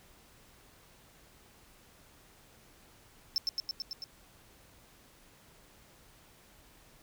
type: tone with echo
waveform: triangle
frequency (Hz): 5310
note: E8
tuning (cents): +12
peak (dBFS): -25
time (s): 3.36-3.38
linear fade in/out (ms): 0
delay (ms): 110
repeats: 6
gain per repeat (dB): -2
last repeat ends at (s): 4.04
effects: pink hiss -60 dBFS RMS until 7.02 s